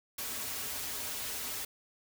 white noise with comb filter, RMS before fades -38 dBFS, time 0.18-1.65 s, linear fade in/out 5 ms, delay 5.8 ms, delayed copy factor -0.75, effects none

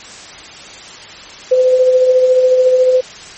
sine tone with tremolo, 510 Hz, C5, 44 cents flat, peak -5 dBFS, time 1.51-3.01 s, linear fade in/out 10 ms, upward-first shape sine, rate 14 Hz, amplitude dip 40%, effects white hiss -33 dBFS RMS until 3.37 s + MP3 32 kbps

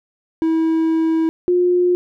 triangle / sine tone pair in turn, 323.5 / 356.7 Hz, E4 / F4, -32 / +37 cents, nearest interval major second, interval 169 cents, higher second, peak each -12 dBFS, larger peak neither, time 0.42-1.29 / 1.48-1.95 s, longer first, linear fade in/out 0 ms, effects none

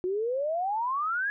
sine exponential sweep, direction up, 355 to 1700 Hz, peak -26 dBFS, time 0.04-1.3 s, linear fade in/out 0 ms, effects none

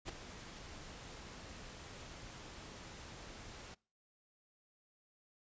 pink noise with ADSR envelope, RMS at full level -41 dBFS, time 0.05-3.75 s, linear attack 41 ms, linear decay 8 ms, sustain -10 dB, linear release 16 ms, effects noise-tail reverb RT60 0.4 s tail -25 dB re dry + resampled to 16000 Hz

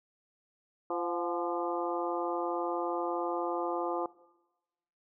harmonic tone with a mistuned harmonic, 172.3 Hz, F3, 23 cents flat, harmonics 2 / 3 / 4 / 5 / 6 / 7, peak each -35 / -37 / -38 / -39 / -40 / -40 dBFS, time 0.9-4.06 s, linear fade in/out 2 ms, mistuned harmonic 4, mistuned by +57 cents, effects noise-tail reverb RT60 1.0 s tail -19 dB re dry

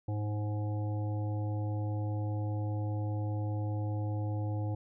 harmonic tone, 105 Hz, G#2, 19 cents sharp, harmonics 1 / 3 / 5 / 7 / 8, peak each -31 / -41 / -45 / -48 / -49 dBFS, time 0.08-4.75 s, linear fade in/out 5 ms, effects none

